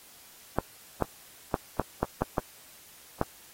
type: clicks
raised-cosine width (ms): 1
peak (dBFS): -10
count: 8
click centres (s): 0.586 / 1.023 / 1.542 / 1.797 / 2.03 / 2.22 / 2.382 / 3.214
effects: white hiss -53 dBFS RMS until 3.53 s + AAC 48 kbps